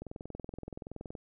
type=click train; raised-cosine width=2 ms; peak=-28 dBFS; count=25; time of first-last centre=0.02-1.152 s; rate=21.2 Hz; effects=none